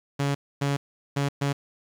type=tone bursts at uneven times; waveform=sawtooth; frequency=141 Hz; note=C#3; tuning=30 cents sharp; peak=-19 dBFS; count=4; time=0.19-0.35 / 0.61-0.77 / 1.16-1.29 / 1.41-1.53 s; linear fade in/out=10 ms; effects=low-pass 8000 Hz 12 dB/octave + 8-bit